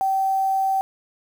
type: tone with quantisation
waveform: sine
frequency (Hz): 772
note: G5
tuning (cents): -27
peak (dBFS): -18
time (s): 0.01-0.81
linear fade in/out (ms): 0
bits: 7
effects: none